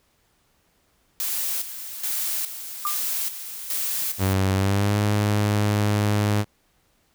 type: noise with tremolo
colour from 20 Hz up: blue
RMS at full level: -26 dBFS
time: 1.2-4.33 s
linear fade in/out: 0 ms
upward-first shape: square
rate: 1.2 Hz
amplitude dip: 65%
type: tone with exponential decay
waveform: sine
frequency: 1194 Hz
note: D6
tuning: 28 cents sharp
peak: -20 dBFS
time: 2.85-3.03 s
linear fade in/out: 2 ms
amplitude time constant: 37 ms
type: tone with pitch glide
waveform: sawtooth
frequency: 95.9 to 103.98 Hz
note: G2 to G#2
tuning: -37 to +3 cents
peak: -15 dBFS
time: 4.18-6.45 s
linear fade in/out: 50 ms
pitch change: +140 cents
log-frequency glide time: 4.55-4.98 s
effects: pink hiss -65 dBFS RMS until 7.14 s